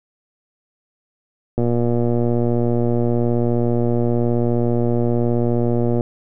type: click train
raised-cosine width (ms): 2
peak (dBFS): -7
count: 528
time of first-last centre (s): 1.58-6.009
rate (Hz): 119
effects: none